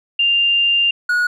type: tone pair in turn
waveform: sine / triangle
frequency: 2794 / 1454.6 Hz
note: F7 / F#6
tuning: 0 / -30 cents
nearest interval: major seventh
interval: 1130 cents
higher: first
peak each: -12 dBFS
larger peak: neither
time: 0.19-0.91 / 1.09-1.27 s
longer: first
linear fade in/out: 5 ms
effects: none